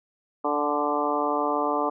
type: harmonic tone with a mistuned harmonic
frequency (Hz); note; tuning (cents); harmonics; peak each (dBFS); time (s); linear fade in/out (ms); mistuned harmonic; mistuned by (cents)
147.1; D3; +3; 2 / 3 / 4 / 5 / 6 / 7 / 8; -30 / -30 / -30 / -30 / -30 / -30 / -30; 0.44-1.9; 10; 6; -23
effects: none